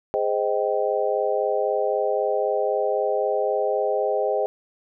sine chord, Ab major seventh, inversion none, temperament just, 415.3 / 519.1 / 623 / 778.7 Hz, Ab4 / C5 / Eb5 / G5, 0 / -14 / +2 / -12 cents, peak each -25 / -25 / -25 / -28 dBFS, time 0.14-4.46 s, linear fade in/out 0 ms, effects none

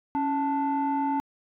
sine tone pair together, 277.2 / 880.1 Hz, C#4 / A5, 0 / 0 cents, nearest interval octave + minor sixth, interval 2000 cents, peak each -25 / -24 dBFS, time 0.15-1.2 s, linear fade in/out 0 ms, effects tanh soft clip ceiling -20 dBFS

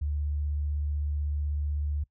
sine tone with vibrato, 73.42 Hz, D2, in tune, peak -27 dBFS, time 0.01-2.04 s, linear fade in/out 10 ms, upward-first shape square, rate 16 Hz, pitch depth 10 cents each way, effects noise-tail reverb RT60 0.1 s tail -21 dB re dry

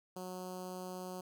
10% pulse tone with notch filter, 183.3 Hz, F#3, 16 cents flat, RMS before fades -44 dBFS, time 0.16-1.21 s, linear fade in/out 5 ms, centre 2200 Hz, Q 0.57, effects none

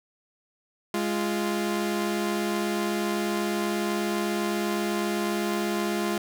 sawtooth tone pair together, 207.7 / 347.4 Hz, G#3 / F4, 0 / -9 cents, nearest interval major sixth, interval 891 cents, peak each -24 dBFS, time 0.94-6.18 s, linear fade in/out 2 ms, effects none

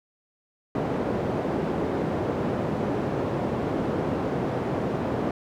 white band-pass noise, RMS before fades -27 dBFS, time 0.75-5.31 s, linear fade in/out 2 ms, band 110 to 470 Hz, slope 12 dB/octave, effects none

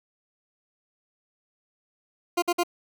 20% pulse tone bursts, 349.2 Hz, F4, in tune, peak -16 dBFS, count 3, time 2.37-2.635 s, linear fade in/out 10 ms, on 53 ms, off 53 ms, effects none

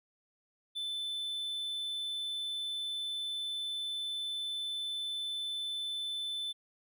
triangle tone, 3520 Hz, A7, in tune, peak -33 dBFS, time 0.75-6.53 s, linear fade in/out 20 ms, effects none

